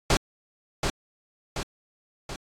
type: noise with echo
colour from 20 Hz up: pink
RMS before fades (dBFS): -20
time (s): 0.1-0.17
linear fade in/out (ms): 2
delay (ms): 730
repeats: 3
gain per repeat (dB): -5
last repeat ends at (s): 2.36
effects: low-pass 7000 Hz 12 dB/octave + AAC 64 kbps